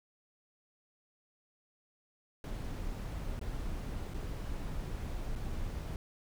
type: noise with dropouts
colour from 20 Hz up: brown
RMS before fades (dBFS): -38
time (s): 2.44-5.96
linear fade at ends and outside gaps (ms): 1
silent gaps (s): 3.394-3.413 / 4.138-4.143 / 5.354-5.359
effects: none